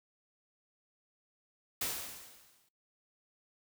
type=noise with exponential decay; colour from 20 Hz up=white; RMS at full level=-33 dBFS; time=1.81-2.69 s; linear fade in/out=5 ms; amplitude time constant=190 ms; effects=noise-tail reverb RT60 0.2 s tail -23 dB re dry